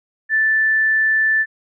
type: tone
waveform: sine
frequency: 1760 Hz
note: A6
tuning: in tune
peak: -13 dBFS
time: 0.29-1.46 s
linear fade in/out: 50 ms
effects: none